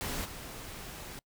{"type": "noise with level steps", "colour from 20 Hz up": "pink", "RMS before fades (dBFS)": [-36, -44], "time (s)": [0.01, 1.19], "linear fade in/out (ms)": 0, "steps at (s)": 0.24, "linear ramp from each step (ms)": 20, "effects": ["noise-tail reverb RT60 0.1 s tail -25 dB re dry"]}